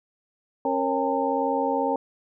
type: tone cluster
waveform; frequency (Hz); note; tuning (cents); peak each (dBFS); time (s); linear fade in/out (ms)
sine; 271.8 / 467 / 549 / 803 / 903; C#4 / A#4 / C#5 / G5 / A5; -34 / +3 / -17 / +41 / +45; -28; 0.65-1.96; 2
effects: none